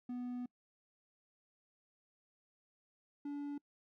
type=tone pair in turn; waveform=triangle; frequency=246.6 / 287.4 Hz; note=B3 / D4; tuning=-2 / -37 cents; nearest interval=minor third; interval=265 cents; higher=second; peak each=-37 / -37 dBFS; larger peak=neither; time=0.09-0.46 / 3.25-3.58 s; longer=first; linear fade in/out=5 ms; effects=noise-tail reverb RT60 0.1 s tail -26 dB re dry